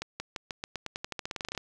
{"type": "accelerating click train", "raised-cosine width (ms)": 0.2, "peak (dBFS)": -17, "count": 20, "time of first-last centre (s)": [0.02, 1.577], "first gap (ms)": 180, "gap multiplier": 0.9, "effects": []}